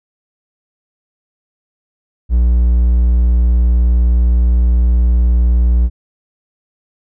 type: tone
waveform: triangle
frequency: 59.7 Hz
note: A#1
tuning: 42 cents sharp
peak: -6 dBFS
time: 2.29-5.9 s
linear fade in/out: 50 ms
effects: none